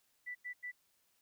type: tone bursts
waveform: sine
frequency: 1975.5 Hz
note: B6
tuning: in tune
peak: -40 dBFS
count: 3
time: 0.26-0.718 s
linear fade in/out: 20 ms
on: 92 ms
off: 91 ms
effects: white hiss -75 dBFS RMS until 1.21 s